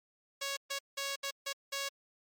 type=tone bursts at uneven times; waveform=5% pulse; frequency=554.4 Hz; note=C#5; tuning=in tune; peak=-23 dBFS; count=6; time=0.41-0.57 / 0.7-0.79 / 0.97-1.16 / 1.23-1.31 / 1.46-1.53 / 1.72-1.89 s; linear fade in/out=10 ms; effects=MP3 64 kbps